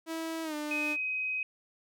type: tone with pitch glide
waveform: sawtooth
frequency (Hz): 325.2 to 299.9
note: E4 to D4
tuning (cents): -23 to +36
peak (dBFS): -30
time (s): 0.06-0.97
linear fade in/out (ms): 50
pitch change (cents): -141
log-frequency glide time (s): 0.43-0.55
type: tone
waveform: sine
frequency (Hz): 2523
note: D#7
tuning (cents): +23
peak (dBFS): -30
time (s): 0.71-1.43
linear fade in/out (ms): 2
effects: none